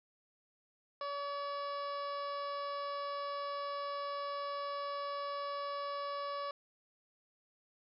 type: harmonic tone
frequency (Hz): 569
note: C#5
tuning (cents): +45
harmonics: 1 / 2 / 3 / 4 / 5 / 6 / 7 / 8 / 9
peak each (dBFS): -41 / -39 / -53 / -57 / -57 / -59 / -55 / -59 / -55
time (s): 1.01-6.51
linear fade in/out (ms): 2
effects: none